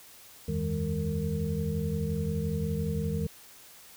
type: tone cluster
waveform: sine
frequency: 80.9 / 92.5 / 157.8 / 203.5 / 458.8 Hz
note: E2 / F#2 / D#3 / G#3 / A#4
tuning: -32 / 0 / +25 / -35 / -28 cents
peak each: -35 / -37 / -31 / -34 / -36 dBFS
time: 0.48-3.27 s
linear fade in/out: 5 ms
effects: white hiss -52 dBFS RMS until 3.96 s